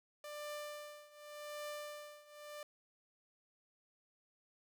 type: tone with tremolo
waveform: sawtooth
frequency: 593 Hz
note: D5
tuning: 17 cents sharp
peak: -38 dBFS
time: 0.24-2.63 s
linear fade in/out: 2 ms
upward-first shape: triangle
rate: 0.87 Hz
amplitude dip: 90%
effects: 13-bit